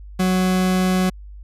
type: tone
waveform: 40% pulse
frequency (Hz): 185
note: F#3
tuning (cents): 0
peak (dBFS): -15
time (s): 0.19-1.1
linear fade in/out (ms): 10
effects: added 50 Hz sine -35 dBFS peak until 1.43 s + resampled to 32000 Hz